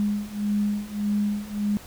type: beating tone pair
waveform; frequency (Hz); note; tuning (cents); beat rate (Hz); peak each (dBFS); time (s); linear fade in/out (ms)
sine; 205.6 / 207.3; G#3 / G#3; -17 / -3; 1.7; -27 / -25; 0-1.77; 0
effects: pink hiss -45 dBFS RMS until 1.86 s